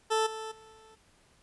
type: tone with level steps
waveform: 20% pulse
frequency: 440 Hz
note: A4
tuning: in tune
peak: -20 / -32 / -47 / -49 dBFS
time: 0.1-0.96 s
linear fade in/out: 20 ms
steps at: 0.26 / 0.51 / 0.72 s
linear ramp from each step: 10 ms
effects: pink hiss -64 dBFS RMS until 1.42 s + resampled to 24000 Hz